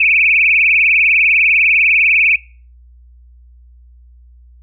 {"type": "tone with vibrato", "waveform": "sine", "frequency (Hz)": 2443, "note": "D#7", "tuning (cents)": -32, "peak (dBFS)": -8, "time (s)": [0, 2.36], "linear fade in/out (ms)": 5, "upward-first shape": "triangle", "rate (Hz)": 20, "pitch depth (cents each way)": 190, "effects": ["noise-tail reverb RT60 0.4 s tail -22 dB re dry", "added 60 Hz sine -40 dBFS peak until 4.62 s"]}